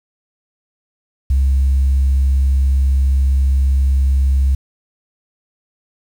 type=tone; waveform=sine; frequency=67.4 Hz; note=C#2; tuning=48 cents flat; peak=-9 dBFS; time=1.3-4.55 s; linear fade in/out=5 ms; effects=tanh soft clip ceiling -8 dBFS + 7-bit